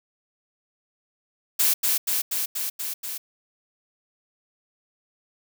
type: noise with echo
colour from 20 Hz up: blue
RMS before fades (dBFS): -20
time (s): 1.59-1.74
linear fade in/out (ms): 10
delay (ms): 240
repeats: 6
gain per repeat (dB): -2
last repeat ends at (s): 3.18
effects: none